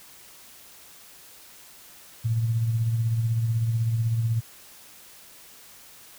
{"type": "tone with tremolo", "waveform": "sine", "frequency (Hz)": 114.2, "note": "A#2", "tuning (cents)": -35, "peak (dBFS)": -19, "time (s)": [2.24, 4.41], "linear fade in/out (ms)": 20, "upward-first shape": "triangle", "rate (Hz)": 16, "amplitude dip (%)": 50, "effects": ["white hiss -49 dBFS RMS until 6.18 s"]}